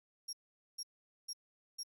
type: tone bursts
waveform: 35% pulse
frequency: 5588 Hz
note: F8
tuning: in tune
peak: -37 dBFS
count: 4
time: 0.28-1.834 s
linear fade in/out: 10 ms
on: 51 ms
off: 450 ms
effects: none

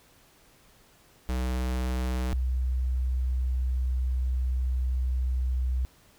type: tone pair in turn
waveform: square / sine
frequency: 63.1 / 63.33 Hz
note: B1 / B1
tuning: +38 / +44 cents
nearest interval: unison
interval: 6 cents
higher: second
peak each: -27 / -24 dBFS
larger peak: second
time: 1.29-2.33 / 2.33-5.85 s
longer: second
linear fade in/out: 0 ms
effects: pink hiss -59 dBFS RMS until 6.18 s

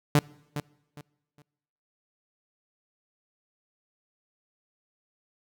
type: tone with echo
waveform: sawtooth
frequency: 146.83 Hz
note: D3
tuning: in tune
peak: -13 dBFS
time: 0.15-0.19 s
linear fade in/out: 2 ms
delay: 410 ms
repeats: 3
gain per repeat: -12 dB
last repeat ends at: 1.42 s
effects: noise-tail reverb RT60 1.0 s tail -24 dB re dry

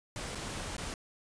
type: noise with dropouts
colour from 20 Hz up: pink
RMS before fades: -39 dBFS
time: 0.16-0.94 s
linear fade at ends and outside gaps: 1 ms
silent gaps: 0.349-0.354 / 0.767-0.78 s
effects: resampled to 22050 Hz

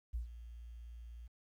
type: tone with ADSR envelope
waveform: sine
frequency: 58.27 Hz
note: A#1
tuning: in tune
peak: -34 dBFS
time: 0.13-1.28 s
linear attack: 18 ms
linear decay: 120 ms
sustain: -13 dB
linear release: 15 ms
effects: 12-bit

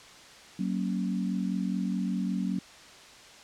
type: chord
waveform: sine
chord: F# major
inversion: none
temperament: equal with one note detuned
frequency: 188.01 / 233.1 / 277.2 Hz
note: F#3 / A#3 / C#4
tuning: +28 / 0 / 0 cents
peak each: -29 / -33 / -35 dBFS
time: 0.59-2.59 s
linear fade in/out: 5 ms
effects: white hiss -50 dBFS RMS until 3.43 s + low-pass 6000 Hz 12 dB/octave

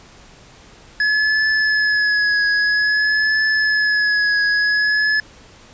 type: tone with vibrato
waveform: square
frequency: 1700 Hz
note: G#6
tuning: 40 cents sharp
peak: -15 dBFS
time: 1-5.2 s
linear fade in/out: 2 ms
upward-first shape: triangle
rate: 0.51 Hz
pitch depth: 37 cents each way
effects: pink hiss -45 dBFS RMS until 5.73 s + resampled to 16000 Hz

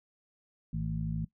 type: harmonic tone with a mistuned harmonic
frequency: 53 Hz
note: G#1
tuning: 36 cents sharp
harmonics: 1 / 2 / 3 / 4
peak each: -38 / -39 / -33 / -39 dBFS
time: 0.73-1.25 s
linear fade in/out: 5 ms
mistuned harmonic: 4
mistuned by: +60 cents
effects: noise-tail reverb RT60 0.1 s tail -18 dB re dry

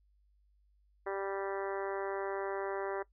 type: harmonic tone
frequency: 196 Hz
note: G3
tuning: in tune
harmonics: 2 / 3 / 4 / 5 / 6 / 7 / 8 / 9 / 10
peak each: -37 / -41 / -43 / -45 / -47 / -48 / -49 / -50 / -51 dBFS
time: 1.06-3.03 s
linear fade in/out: 10 ms
effects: noise-tail reverb RT60 0.1 s tail -19 dB re dry + added 50 Hz sine -66 dBFS peak until 3.12 s

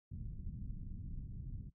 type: low-pass noise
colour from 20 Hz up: pink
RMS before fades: -45 dBFS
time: 0.11-1.7 s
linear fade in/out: 10 ms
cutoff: 190 Hz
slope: 24 dB/octave
effects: noise-tail reverb RT60 0.1 s tail -17 dB re dry

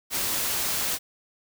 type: noise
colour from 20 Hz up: white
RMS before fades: -27 dBFS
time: 0.1-0.99 s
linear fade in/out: 50 ms
effects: none

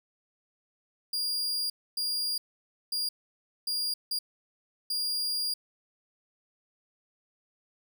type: tone bursts at uneven times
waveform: 40% pulse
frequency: 4820 Hz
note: D8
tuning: 44 cents sharp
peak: -27 dBFS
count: 6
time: 1.13-1.7 / 1.97-2.38 / 2.92-3.09 / 3.67-3.94 / 4.11-4.19 / 4.9-5.54 s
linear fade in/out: 5 ms
effects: none

